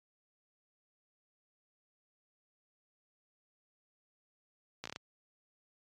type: slowing click train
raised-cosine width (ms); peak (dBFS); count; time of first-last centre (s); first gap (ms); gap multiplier
0.2; -23; 6; 4.84-4.961; 15; 1.24
effects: high-pass 80 Hz 12 dB/octave + MP3 96 kbps